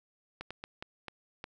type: slowing click train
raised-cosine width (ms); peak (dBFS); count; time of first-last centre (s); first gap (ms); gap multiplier
0.3; -24; 6; 0.41-1.441; 96; 1.39
effects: none